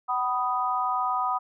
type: chord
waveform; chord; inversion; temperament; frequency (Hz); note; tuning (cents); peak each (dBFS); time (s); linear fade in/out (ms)
sine; B major; second; equal with one note detuned; 754.7 / 987.8 / 1244.5; F#5 / B5 / D#6; +34 / 0 / 0; -29 / -28 / -27; 0.08-1.39; 20
effects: none